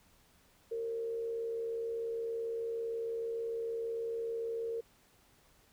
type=tone with frequency modulation; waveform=sine; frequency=459 Hz; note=A#4; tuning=27 cents flat; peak=-34 dBFS; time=0.71-4.81 s; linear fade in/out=10 ms; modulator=73.4 Hz; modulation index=0.34; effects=pink hiss -66 dBFS RMS until 5.72 s